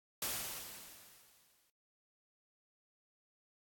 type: noise with exponential decay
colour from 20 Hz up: white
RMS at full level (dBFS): -36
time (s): 0.22-1.7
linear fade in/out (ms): 2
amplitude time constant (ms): 320
effects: AAC 64 kbps